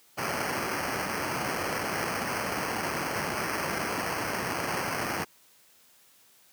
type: noise with sample-and-hold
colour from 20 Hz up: blue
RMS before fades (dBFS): -31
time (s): 0.17-5.25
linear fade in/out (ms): 20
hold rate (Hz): 3675
effects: white hiss -60 dBFS RMS until 6.52 s + high-pass 100 Hz 12 dB/octave

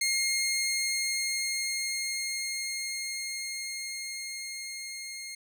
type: tone with level ramp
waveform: 15% pulse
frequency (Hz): 2136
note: C7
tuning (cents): +35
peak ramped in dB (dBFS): -19 to -32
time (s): 0.01-5.35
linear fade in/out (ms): 5
effects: none

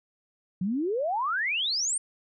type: exponential sweep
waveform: sine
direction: up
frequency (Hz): 173.1 to 9130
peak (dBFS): -25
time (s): 0.61-1.98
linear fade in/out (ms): 5
effects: none

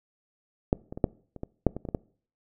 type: clicks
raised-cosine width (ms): 2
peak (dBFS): -7 / -24 / -23 / -7 / -28 / -20 / -6 / -21 / -23 / -20 / -13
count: 11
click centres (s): 0.729 / 0.925 / 0.975 / 1.042 / 1.363 / 1.434 / 1.667 / 1.766 / 1.852 / 1.888 / 1.948
effects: noise-tail reverb RT60 0.5 s tail -24 dB re dry

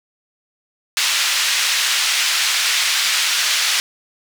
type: band-pass noise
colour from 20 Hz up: white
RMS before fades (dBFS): -18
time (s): 0.97-3.8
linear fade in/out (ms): 0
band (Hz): 1700 to 4800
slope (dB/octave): 12
effects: none

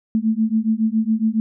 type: beating tone pair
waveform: sine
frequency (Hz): 217.2 / 224.4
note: A3 / A3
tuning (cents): -22 / +34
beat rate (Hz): 7.2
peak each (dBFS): -19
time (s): 0.15-1.4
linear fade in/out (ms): 0
effects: none

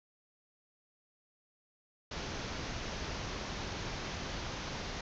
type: low-pass noise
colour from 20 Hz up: pink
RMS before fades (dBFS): -40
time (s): 2.11-5.01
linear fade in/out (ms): 5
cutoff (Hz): 6500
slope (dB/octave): 96
effects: none

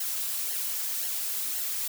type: noise with flanger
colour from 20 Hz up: blue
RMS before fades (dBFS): -31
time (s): 0-1.88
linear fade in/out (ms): 5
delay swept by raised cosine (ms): 0.82 to 3.92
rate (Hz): 1.9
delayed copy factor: -0.6
effects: none

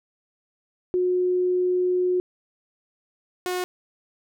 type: tone pair in turn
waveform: sine / sawtooth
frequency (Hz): 362.7 / 362.7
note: F#4 / F#4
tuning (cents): -34 / -34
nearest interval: unison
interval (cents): 0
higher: neither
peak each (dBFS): -19 / -21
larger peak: first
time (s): 0.94-2.2 / 3.46-3.64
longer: first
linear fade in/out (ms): 0
effects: none

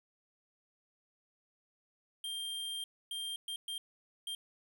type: tone bursts at uneven times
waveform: square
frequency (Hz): 3187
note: G7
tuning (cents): +28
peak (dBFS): -38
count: 5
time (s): 2.24-2.84 / 3.11-3.36 / 3.48-3.56 / 3.68-3.78 / 4.27-4.35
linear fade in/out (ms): 2
effects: none

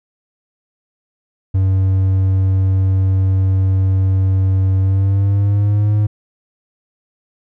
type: tone with pitch glide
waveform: triangle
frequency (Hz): 95.2 to 105.02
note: F#2 to G#2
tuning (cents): +50 to +20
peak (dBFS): -9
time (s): 1.54-6.07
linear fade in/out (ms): 10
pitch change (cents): +170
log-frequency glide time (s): 4.79-5.94
effects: none

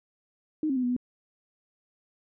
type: tone with pitch steps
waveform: sine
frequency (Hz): 309.4 / 267.5 / 253 / 245.5 / 248.1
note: D#4 / C4 / B3 / B3 / B3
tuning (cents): -10 / +38 / +42 / -10 / +8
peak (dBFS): -24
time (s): 0.63-0.965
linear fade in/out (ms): 2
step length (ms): 67
effects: none

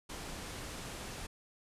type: low-pass noise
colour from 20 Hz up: pink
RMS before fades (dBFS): -44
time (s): 0.09-1.27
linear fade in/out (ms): 10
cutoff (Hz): 11000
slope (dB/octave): 24
effects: resampled to 32000 Hz

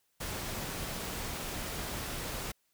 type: noise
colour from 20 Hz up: pink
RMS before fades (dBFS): -38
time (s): 0.2-2.52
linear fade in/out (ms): 10
effects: white hiss -75 dBFS RMS until 2.73 s

